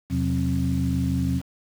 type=tone cluster; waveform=sine; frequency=81.6 / 128.1 / 180.6 / 265.1 Hz; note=E2 / C3 / F#3 / C4; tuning=-17 / -36 / -42 / +23 cents; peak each=-26 dBFS; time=0.09-1.42 s; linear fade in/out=50 ms; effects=tanh soft clip ceiling -11 dBFS + 7-bit